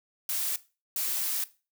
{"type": "noise bursts at uneven times", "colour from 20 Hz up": "blue", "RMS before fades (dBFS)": -30, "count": 2, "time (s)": [[0.29, 0.56], [0.96, 1.44]], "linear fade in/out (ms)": 2, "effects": ["noise-tail reverb RT60 0.3 s tail -17 dB re dry"]}